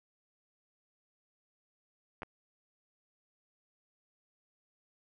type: clicks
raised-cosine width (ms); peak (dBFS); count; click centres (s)
0.5; -27 / -25; 2; 2.221 / 2.232
effects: none